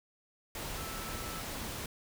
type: tone in noise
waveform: sine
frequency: 1318.5 Hz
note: E6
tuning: in tune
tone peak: -46 dBFS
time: 0.78-1.41 s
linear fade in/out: 2 ms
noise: pink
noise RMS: -40 dBFS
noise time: 0.55-1.86 s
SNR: -9 dB
effects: none